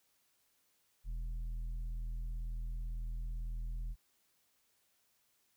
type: tone with tanh clipping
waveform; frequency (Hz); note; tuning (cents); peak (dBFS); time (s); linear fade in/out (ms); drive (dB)
sine; 41; E1; -9; -38; 1.04-3.96; 50; 6
effects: white hiss -75 dBFS RMS until 5.56 s